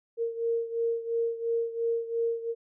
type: beating tone pair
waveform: sine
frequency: 461.5 / 464.4 Hz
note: A#4 / A#4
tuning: -17 / -7 cents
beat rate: 2.9 Hz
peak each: -28 / -32 dBFS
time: 0.17-2.55 s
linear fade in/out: 50 ms
effects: none